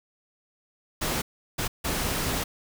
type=noise bursts at uneven times; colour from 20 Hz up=pink; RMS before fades=-28 dBFS; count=3; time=1.01-1.22 / 1.58-1.68 / 1.84-2.44 s; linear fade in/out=10 ms; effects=none